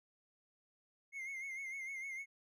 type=tone with vibrato; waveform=triangle; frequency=2143 Hz; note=C7; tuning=41 cents sharp; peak=-40 dBFS; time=1.12-2.26 s; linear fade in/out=50 ms; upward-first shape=sine; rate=6.6 Hz; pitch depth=58 cents each way; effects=none